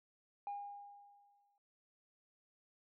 sine tone with exponential decay, 811 Hz, G#5, 41 cents flat, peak -37 dBFS, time 0.47-1.58 s, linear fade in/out 1 ms, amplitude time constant 240 ms, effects noise-tail reverb RT60 0.6 s tail -21 dB re dry + tanh soft clip ceiling -37 dBFS

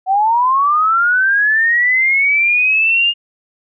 sine linear sweep, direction up, 740 to 2846 Hz, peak -10 dBFS, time 0.06-3.14 s, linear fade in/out 50 ms, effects none

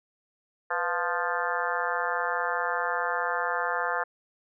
harmonic tone with a mistuned harmonic, 175.1 Hz, F3, 5 cents sharp, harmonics 3 / 4 / 5 / 6 / 7 / 8 / 9 / 10, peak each -34 / -34 / -34 / -34 / -34 / -34 / -34 / -34 dBFS, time 0.7-4.04 s, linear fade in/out 10 ms, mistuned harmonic 3, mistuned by -82 cents, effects none

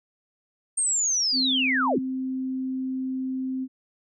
sine linear sweep, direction down, 8700 to 142 Hz, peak -21 dBFS, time 0.77-1.99 s, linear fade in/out 10 ms
sine tone, 260.7 Hz, C4, 6 cents flat, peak -26 dBFS, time 1.32-3.68 s, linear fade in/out 50 ms
effects none

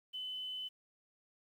sine tone, 3023 Hz, F#7, 36 cents sharp, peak -39 dBFS, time 0.13-0.69 s, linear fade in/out 20 ms, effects 11-bit

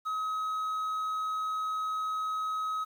triangle tone, 1273 Hz, D#6, 39 cents sharp, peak -28 dBFS, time 0.05-2.85 s, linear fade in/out 20 ms, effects 10-bit

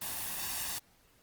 white noise with comb filter, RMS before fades -37 dBFS, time 0.01-0.79 s, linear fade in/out 10 ms, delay 1.1 ms, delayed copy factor +0.55, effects pink hiss -66 dBFS RMS until 1.22 s + Opus 24 kbps

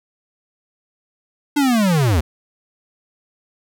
square linear sweep, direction down, 298.5 to 70.4 Hz, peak -14 dBFS, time 1.56-2.21 s, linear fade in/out 10 ms, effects none

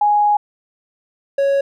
sine / triangle tone pair in turn, 830.6 / 554.4 Hz, G#5 / C#5, 0 / 0 cents, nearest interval perfect fifth, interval 700 cents, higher first, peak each -11 dBFS, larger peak neither, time 0.01-0.37 / 1.38-1.61 s, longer first, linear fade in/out 5 ms, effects none

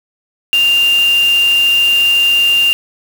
sine tone in noise, 2794 Hz, F7, in tune, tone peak -8 dBFS, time 0.53-2.73 s, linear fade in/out 0 ms, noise white, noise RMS -26 dBFS, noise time 0.53-2.73 s, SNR +15 dB, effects none

